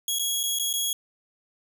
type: tone with dropouts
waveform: 15% pulse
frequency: 3322 Hz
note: G#7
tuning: in tune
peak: -17 dBFS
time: 0.08-0.93 s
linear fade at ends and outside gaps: 2 ms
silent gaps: 0.187-0.194 / 0.432-0.436 / 0.588-0.596 / 0.73-0.737 s
effects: none